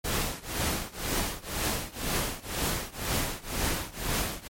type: noise with tremolo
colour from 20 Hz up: pink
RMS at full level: -27 dBFS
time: 0.04-4.48 s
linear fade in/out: 10 ms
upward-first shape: triangle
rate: 2 Hz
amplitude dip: 95%
effects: MP3 64 kbps